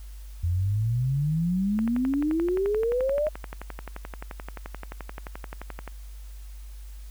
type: exponential sweep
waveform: sine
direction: up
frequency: 83.1 to 623 Hz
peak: -22 dBFS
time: 0.43-3.29 s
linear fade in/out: 10 ms
type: click train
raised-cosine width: 0.5 ms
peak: -21 dBFS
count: 48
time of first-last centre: 1.79-5.877 s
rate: 11.5 Hz
effects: added 50 Hz sine -38 dBFS peak until 7.1 s + white hiss -56 dBFS RMS until 7.1 s